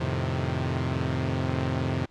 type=chord; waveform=sawtooth; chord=F dominant seventh; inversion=none; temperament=equal; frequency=87.31 / 110 / 130.81 / 155.56 Hz; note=F2 / A2 / C3 / Eb3; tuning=0 / 0 / 0 / 0 cents; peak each=-27 / -29 / -25 / -30 dBFS; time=0-2.06 s; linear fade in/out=10 ms; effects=pink hiss -62 dBFS RMS until 2.1 s + low-pass 4000 Hz 12 dB/octave